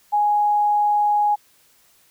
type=tone; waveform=sine; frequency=831 Hz; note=G#5; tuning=1 cent sharp; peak=-15 dBFS; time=0.12-1.36 s; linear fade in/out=20 ms; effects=white hiss -57 dBFS RMS until 2.1 s